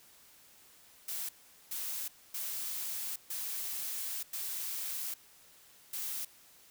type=noise bursts at uneven times; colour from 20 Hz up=blue; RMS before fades=-38 dBFS; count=6; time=1.08-1.29 / 1.71-2.08 / 2.34-3.16 / 3.3-4.23 / 4.33-5.14 / 5.93-6.25 s; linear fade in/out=5 ms; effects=white hiss -60 dBFS RMS until 6.7 s